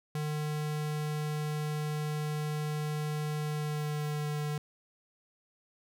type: tone with pitch glide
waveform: square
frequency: 151.1 to 149.19 Hz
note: D3 to D3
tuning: +50 to +28 cents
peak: -32 dBFS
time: 0.15-4.58 s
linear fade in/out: 2 ms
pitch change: -22 cents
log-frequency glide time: 3.35-4.39 s
effects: none